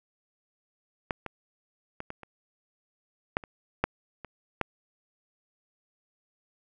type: clicks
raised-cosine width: 0.5 ms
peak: -13 / -20 / -21 / -22 / -29 / -10 / -28 / -8 / -25 / -11 dBFS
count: 10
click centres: 1.108 / 1.263 / 2.004 / 2.104 / 2.233 / 3.369 / 3.438 / 3.84 / 4.247 / 4.613 s
effects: none